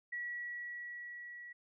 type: tone with level ramp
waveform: sine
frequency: 1931 Hz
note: B6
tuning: 39 cents flat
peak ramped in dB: -37 to -47 dBFS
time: 0.12-1.53 s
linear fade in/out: 10 ms
effects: none